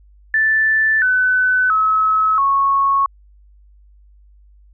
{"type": "tone with pitch steps", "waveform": "sine", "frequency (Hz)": [1760, 1505.8, 1288.4, 1102.3], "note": ["A6", "F#6", "E6", "C#6"], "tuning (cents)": [0, 30, -40, -10], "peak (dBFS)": -12, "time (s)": [0.34, 3.06], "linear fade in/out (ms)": 2, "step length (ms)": 680, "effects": ["added 50 Hz sine -45 dBFS peak until 4.73 s"]}